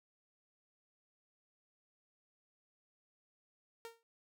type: tone with exponential decay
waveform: sawtooth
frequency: 460 Hz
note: A#4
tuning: 23 cents flat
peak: -39 dBFS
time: 3.85-4.03 s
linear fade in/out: 0 ms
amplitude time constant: 38 ms
effects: none